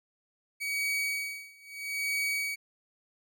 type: tone with tremolo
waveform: 40% pulse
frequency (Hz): 2261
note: C#7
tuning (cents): +34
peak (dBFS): -27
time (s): 0.6-2.56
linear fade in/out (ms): 20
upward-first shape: sine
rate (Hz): 0.77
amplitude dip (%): 95
effects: none